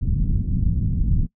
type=low-pass noise; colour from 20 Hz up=pink; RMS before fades=-20 dBFS; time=0.01-1.27 s; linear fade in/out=20 ms; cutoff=190 Hz; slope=24 dB/octave; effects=noise-tail reverb RT60 0.1 s tail -20 dB re dry